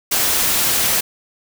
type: noise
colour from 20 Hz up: white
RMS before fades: -17 dBFS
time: 0.11-1.01 s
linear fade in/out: 10 ms
effects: none